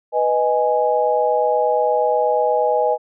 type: chord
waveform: sine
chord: G# minor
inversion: first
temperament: equal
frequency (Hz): 493.9 / 622.3 / 830.6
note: B4 / D#5 / G#5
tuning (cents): 0 / 0 / 0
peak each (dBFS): -19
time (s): 0.12-2.98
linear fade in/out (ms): 50
effects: none